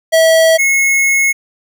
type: tone pair in turn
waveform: square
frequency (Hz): 649 / 2177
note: E5 / C#7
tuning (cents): -27 / -32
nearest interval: octave + major sixth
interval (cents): 2095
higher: second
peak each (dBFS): -7 / -10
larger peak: first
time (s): 0.12-0.58 / 0.58-1.33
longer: second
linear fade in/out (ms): 20
effects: none